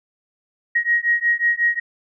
sine beating tone pair, 1885 / 1890.5 Hz, A#6 / A#6, +19 / +24 cents, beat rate 5.5 Hz, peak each -19 dBFS, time 0.75-1.8 s, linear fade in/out 10 ms, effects none

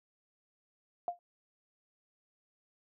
sine tone with exponential decay, 701 Hz, F5, 6 cents sharp, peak -27 dBFS, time 1.08-1.19 s, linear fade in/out 1 ms, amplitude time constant 22 ms, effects none

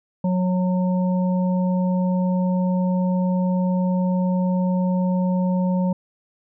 harmonic tone, 182.9 Hz, F#3, 20 cents flat, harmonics 1 / 3 / 5, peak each -18 / -28 / -32 dBFS, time 0.24-5.93 s, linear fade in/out 5 ms, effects none

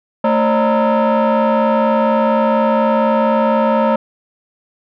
sine tone with frequency modulation, 158.4 Hz, D#3, 31 cents sharp, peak -8 dBFS, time 0.24-3.96 s, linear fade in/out 5 ms, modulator 381 Hz, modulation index 2.4, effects tanh soft clip ceiling -10 dBFS

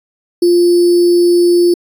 sine tone with sample-and-hold, 349.2 Hz, F4, in tune, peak -6 dBFS, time 0.42-1.74 s, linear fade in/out 5 ms, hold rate 4900 Hz, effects resampled to 32000 Hz

